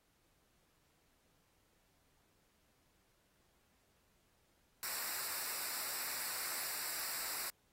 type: noise with comb filter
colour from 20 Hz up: white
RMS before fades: -41 dBFS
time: 4.83-7.5 s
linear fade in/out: 0 ms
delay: 0.31 ms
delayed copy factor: -0.75
effects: pink hiss -75 dBFS RMS until 7.72 s + AAC 48 kbps